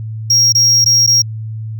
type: tone with dropouts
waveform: triangle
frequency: 5600 Hz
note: F8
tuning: 4 cents sharp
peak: -6 dBFS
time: 0.3-1.22 s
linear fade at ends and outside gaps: 5 ms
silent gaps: 0.524-0.55 / 0.845-0.86 / 1.065-1.074 s
effects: added 110 Hz sine -21 dBFS peak until 1.79 s